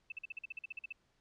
sine tone bursts, 2637 Hz, E7, in tune, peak -39 dBFS, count 13, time 0.1-0.925 s, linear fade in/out 5 ms, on 21 ms, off 46 ms, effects pink hiss -75 dBFS RMS until 1.2 s + low-pass 6000 Hz 12 dB/octave

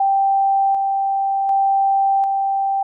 sine tone with tremolo, 784 Hz, G5, in tune, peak -13 dBFS, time 0-2.83 s, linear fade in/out 5 ms, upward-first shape square, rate 0.67 Hz, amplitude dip 30%, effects none

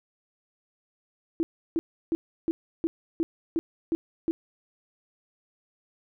sine tone bursts, 329.6 Hz, E4, in tune, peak -22 dBFS, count 9, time 1.4-4.31 s, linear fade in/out 0 ms, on 30 ms, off 330 ms, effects none

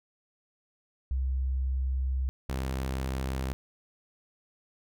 sine / sawtooth tone pair in turn, 65.41 / 65.75 Hz, C2 / C2, 0 / +9 cents, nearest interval unison, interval 9 cents, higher second, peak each -26 dBFS, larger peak neither, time 1.11-2.29 / 2.49-3.53 s, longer first, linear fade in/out 0 ms, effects none

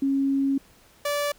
sine / sawtooth tone pair in turn, 273.8 / 580.2 Hz, C#4 / D5, -21 / -21 cents, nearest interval octave + minor second, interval 1300 cents, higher second, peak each -20 dBFS, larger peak neither, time 0.02-0.58 / 1.05-1.32 s, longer first, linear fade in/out 5 ms, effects pink hiss -56 dBFS RMS until 1.38 s

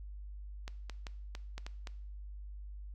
clicks, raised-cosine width 0.2 ms, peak -26 dBFS, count 7, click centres 0.679 / 0.897 / 1.068 / 1.351 / 1.58 / 1.665 / 1.872 s, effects noise-tail reverb RT60 0.6 s tail -18 dB re dry + added 50 Hz sine -43 dBFS peak until 2.94 s

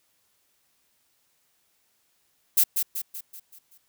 violet noise with echo, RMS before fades -18 dBFS, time 2.57-2.64 s, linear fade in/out 10 ms, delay 190 ms, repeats 6, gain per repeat -6 dB, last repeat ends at 3.78 s, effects white hiss -69 dBFS RMS until 3.88 s

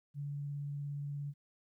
sine tone with vibrato, 143.4 Hz, D3, 41 cents flat, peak -37 dBFS, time 0.14-1.34 s, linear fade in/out 50 ms, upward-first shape triangle, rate 17 Hz, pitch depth 12 cents each way, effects 13-bit

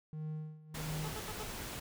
triangle tone with tremolo, 154.8 Hz, D#3, 9 cents flat, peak -35 dBFS, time 0.13-1.13 s, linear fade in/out 0 ms, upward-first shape sine, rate 1.5 Hz, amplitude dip 85%
pink noise, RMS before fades -43 dBFS, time 0.74-1.8 s, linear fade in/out 10 ms
20% pulse tone bursts, 430 Hz, A4, 40 cents flat, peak -37 dBFS, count 4, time 1.04-1.436 s, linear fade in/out 5 ms, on 42 ms, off 76 ms
effects none

